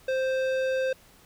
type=tone with tanh clipping; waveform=sine; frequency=523.3 Hz; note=C5; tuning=in tune; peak=-26 dBFS; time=0.08-0.93 s; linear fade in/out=5 ms; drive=15 dB; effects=pink hiss -56 dBFS RMS until 1.25 s